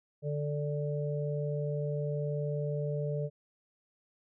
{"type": "harmonic tone", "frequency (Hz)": 146.83, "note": "D3", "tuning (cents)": 0, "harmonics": [1, 3, 4], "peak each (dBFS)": [-32, -37, -38], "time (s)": [0.22, 3.3], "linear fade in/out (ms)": 50, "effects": []}